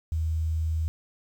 sine tone with quantisation, 80 Hz, D#2, 49 cents sharp, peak -24 dBFS, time 0.12-0.88 s, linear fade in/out 0 ms, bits 9, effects none

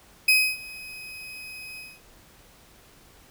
35% pulse tone with ADSR envelope, 2523 Hz, D#7, 23 cents sharp, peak -13 dBFS, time 0.28-2.01 s, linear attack 6 ms, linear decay 280 ms, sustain -23 dB, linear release 220 ms, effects pink hiss -54 dBFS RMS until 3.3 s

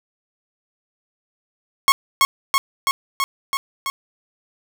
sawtooth tone with echo, 1092 Hz, C#6, 26 cents flat, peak -6 dBFS, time 1.88-1.92 s, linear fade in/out 0 ms, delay 330 ms, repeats 6, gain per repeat -2 dB, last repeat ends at 3.9 s, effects none

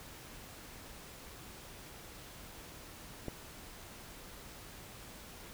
click, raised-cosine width 2 ms, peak -25 dBFS, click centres 3.283 s, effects pink hiss -51 dBFS RMS until 5.53 s

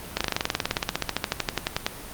slowing click train, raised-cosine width 0.2 ms, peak -5 dBFS, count 28, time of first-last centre 0.17-1.865 s, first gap 36 ms, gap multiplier 1.04, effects pink hiss -39 dBFS RMS until 2.13 s + Opus 32 kbps

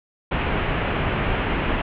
pink low-pass noise, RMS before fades -23 dBFS, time 0.31-1.82 s, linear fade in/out 10 ms, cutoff 3000 Hz, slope 48 dB/octave, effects none

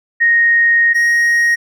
sine / triangle tone pair in turn, 1864.7 / 1875.5 Hz, A#6 / A#6, 0 / +10 cents, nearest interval unison, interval 10 cents, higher second, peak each -8 dBFS, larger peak neither, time 0.2-0.94 / 0.94-1.56 s, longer first, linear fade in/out 20 ms, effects none

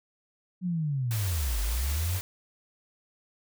sine linear two-way sweep, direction down then up, 186.4 to 48.01 to 96 Hz, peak -26 dBFS, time 0.61-2.21 s, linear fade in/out 50 ms, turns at 1.6 s
white noise, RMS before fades -37 dBFS, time 1.11-2.21 s, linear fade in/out 0 ms
effects none

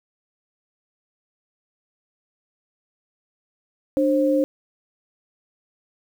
sine tone pair together, 296.6 / 532 Hz, D4 / C5, +17 / +29 cents, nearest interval minor seventh, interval 1012 cents, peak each -19 dBFS, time 3.97-4.44 s, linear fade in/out 0 ms, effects 8-bit

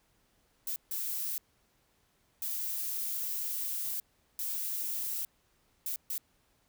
violet noise bursts at uneven times, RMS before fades -35 dBFS, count 6, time 0.67-0.76 / 0.91-1.38 / 2.42-4 / 4.39-5.25 / 5.86-5.96 / 6.1-6.18 s, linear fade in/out 2 ms, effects pink hiss -71 dBFS RMS until 6.68 s

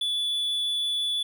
triangle tone, 3449 Hz, A7, 35 cents flat, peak -23 dBFS, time 0.01-1.23 s, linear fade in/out 5 ms, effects none

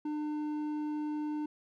sine tone with hard clipping, 300.9 Hz, D4, 42 cents sharp, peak -34 dBFS, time 0.05-1.46 s, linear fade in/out 5 ms, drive 6 dB, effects none

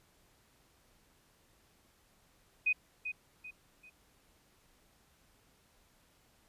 sine tone with echo, 2500 Hz, D#7, 8 cents sharp, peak -26 dBFS, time 2.66-2.73 s, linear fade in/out 10 ms, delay 390 ms, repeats 3, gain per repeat -9 dB, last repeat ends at 3.9 s, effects pink hiss -68 dBFS RMS until 6.48 s + resampled to 32000 Hz

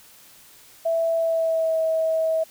sine tone with pitch glide, 660 to 643.8 Hz, E5 to E5, +2 to -41 cents, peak -19 dBFS, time 0.85-2.44 s, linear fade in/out 10 ms, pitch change -43 cents, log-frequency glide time 1.16-1.79 s, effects white hiss -50 dBFS RMS until 2.5 s

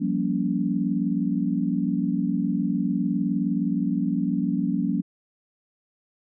sine chord, G half-diminished seventh, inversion third, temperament just, 176.4 / 196 / 235.2 / 282.2 Hz, F3 / G3 / Bb3 / Db4, +18 / 0 / +16 / +31 cents, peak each -27 dBFS, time 0-5.02 s, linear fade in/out 20 ms, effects none

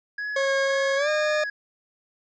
triangle tone with vibrato, 1661.2 Hz, G#6, in tune, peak -26 dBFS, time 0.18-1.5 s, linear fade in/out 5 ms, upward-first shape sine, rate 1.9 Hz, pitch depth 31 cents each way
40% pulse tone with pitch glide, 545 to 608.2 Hz, C#5 to D#5, -29 to -40 cents, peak -21 dBFS, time 0.36-1.44 s, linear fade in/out 5 ms, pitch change +189 cents, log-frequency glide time 0.96-1.09 s
effects resampled to 16000 Hz

